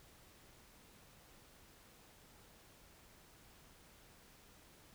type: silence
effects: pink hiss -63 dBFS RMS until 4.94 s